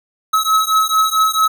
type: beating tone pair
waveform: square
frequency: 1286 / 1290.5 Hz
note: E6 / E6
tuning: -43 / -37 cents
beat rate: 4.5 Hz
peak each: -16 dBFS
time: 0.33-1.48 s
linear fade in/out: 10 ms
effects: none